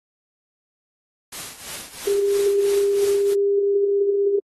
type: noise with tremolo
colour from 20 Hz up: white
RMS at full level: -31 dBFS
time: 1.32-3.34 s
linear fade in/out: 5 ms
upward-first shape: triangle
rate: 3 Hz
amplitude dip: 80%
type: tone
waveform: sine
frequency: 401.3 Hz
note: G4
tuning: 41 cents sharp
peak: -16 dBFS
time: 2.07-4.39 s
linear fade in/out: 5 ms
effects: AAC 32 kbps